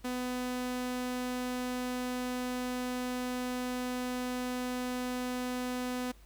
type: tone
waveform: sawtooth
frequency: 250 Hz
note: B3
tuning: 21 cents sharp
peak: -29 dBFS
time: 0.04-6.12 s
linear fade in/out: 10 ms
effects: added 50 Hz sine -54 dBFS peak until 6.25 s + pink hiss -63 dBFS RMS until 6.25 s